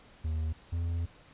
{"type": "tone pair in turn", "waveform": "triangle", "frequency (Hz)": [79, 84.44], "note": ["D#2", "E2"], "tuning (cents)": [27, 42], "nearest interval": "minor second", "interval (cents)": 115, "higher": "second", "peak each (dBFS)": -27, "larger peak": "neither", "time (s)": [[0.24, 0.53], [0.72, 1.06]], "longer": "second", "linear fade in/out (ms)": 10, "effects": ["pink hiss -57 dBFS RMS until 1.33 s", "resampled to 8000 Hz"]}